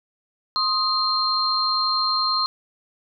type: tone cluster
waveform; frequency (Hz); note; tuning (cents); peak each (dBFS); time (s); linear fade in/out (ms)
sine; 1058 / 1252 / 4183; C6 / D#6 / C8; +19 / +10 / -1; -26 / -25 / -21; 0.56-2.46; 0
effects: none